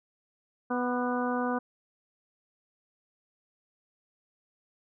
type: harmonic tone with a mistuned harmonic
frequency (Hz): 247.4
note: B3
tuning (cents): +3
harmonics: 1 / 2 / 3 / 4 / 5 / 6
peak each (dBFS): -30 / -33 / -35 / -36 / -37 / -38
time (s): 0.7-1.59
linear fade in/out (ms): 10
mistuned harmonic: 5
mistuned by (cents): -30
effects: none